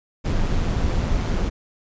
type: noise with amplitude modulation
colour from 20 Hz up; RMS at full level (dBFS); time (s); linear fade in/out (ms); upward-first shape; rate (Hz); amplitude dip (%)
brown; -19; 0.24-1.5; 20; sine; 169; 45
effects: resampled to 16000 Hz